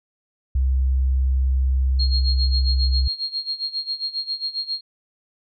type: tone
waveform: sine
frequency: 65.41 Hz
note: C2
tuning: in tune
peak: -16 dBFS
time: 0.55-3.08 s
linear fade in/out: 5 ms
type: tone with tremolo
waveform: sine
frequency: 4249 Hz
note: C8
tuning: 26 cents sharp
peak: -21 dBFS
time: 1.99-4.81 s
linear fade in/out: 10 ms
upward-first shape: sine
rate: 7.4 Hz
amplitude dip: 85%
effects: none